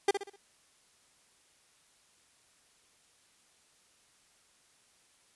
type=tone with echo; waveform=30% pulse; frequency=400 Hz; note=G4; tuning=35 cents sharp; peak=-19 dBFS; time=0.08-0.11 s; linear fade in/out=5 ms; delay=63 ms; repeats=4; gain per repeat=-8 dB; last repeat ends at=0.362 s; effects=white hiss -66 dBFS RMS until 5.35 s + resampled to 24000 Hz